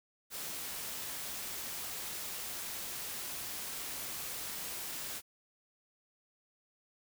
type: noise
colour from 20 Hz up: white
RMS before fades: -41 dBFS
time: 0.3-5.22 s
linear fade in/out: 50 ms
effects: none